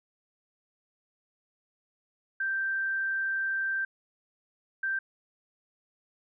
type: tone bursts at uneven times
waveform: sine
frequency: 1568 Hz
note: G6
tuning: in tune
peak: -27 dBFS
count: 2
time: 2.4-3.85 / 4.83-4.99 s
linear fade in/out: 5 ms
effects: none